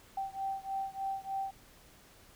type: beating tone pair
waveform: sine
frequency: 777 / 780.3 Hz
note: G5 / G5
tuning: -16 / -8 cents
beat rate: 3.3 Hz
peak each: -37 / -38 dBFS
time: 0.17-1.51 s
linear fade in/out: 5 ms
effects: pink hiss -59 dBFS RMS until 2.35 s